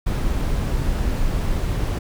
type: noise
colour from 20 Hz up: brown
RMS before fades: -21 dBFS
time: 0.06-1.99 s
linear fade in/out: 10 ms
effects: none